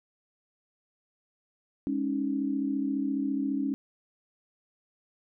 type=chord; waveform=sine; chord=Ab suspended fourth; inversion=none; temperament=just; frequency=207.7 / 276.9 / 311.5 Hz; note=Ab3 / Db4 / Eb4; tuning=0 / -2 / +2 cents; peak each=-34 / -28 / -34 dBFS; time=1.87-3.74 s; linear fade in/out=0 ms; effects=none